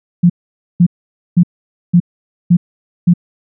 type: tone bursts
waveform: sine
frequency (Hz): 174.61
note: F3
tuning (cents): 0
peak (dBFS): -4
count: 6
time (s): 0.23-3.138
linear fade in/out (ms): 10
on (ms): 68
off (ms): 500
effects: none